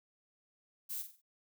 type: noise with echo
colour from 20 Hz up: violet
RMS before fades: -40 dBFS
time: 0.89-1.03 s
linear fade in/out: 20 ms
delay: 47 ms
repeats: 4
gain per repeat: -8 dB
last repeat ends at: 1.218 s
effects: none